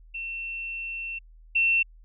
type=tone pair in turn; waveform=sine; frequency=2700 / 2700 Hz; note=E7 / E7; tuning=+41 / +41 cents; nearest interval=unison; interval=0 cents; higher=neither; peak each=-31 / -19 dBFS; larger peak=second; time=0.14-1.19 / 1.55-1.83 s; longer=first; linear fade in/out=10 ms; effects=added 40 Hz sine -48 dBFS peak until 2.04 s